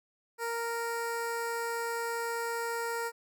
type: tone with notch filter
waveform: 15% pulse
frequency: 465.1 Hz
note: A#4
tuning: 4 cents flat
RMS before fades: -34 dBFS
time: 0.38-3.12 s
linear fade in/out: 50 ms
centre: 3500 Hz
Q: 1.2
effects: none